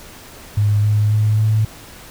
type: tone with pitch steps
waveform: sine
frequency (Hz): 103.83 / 105.4 / 107 / 108.61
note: G#2 / G#2 / A2 / A2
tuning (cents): 0 / +26 / -48 / -22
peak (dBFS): -12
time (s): 0.57-1.65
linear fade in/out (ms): 5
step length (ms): 270
effects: pink hiss -39 dBFS RMS until 2.1 s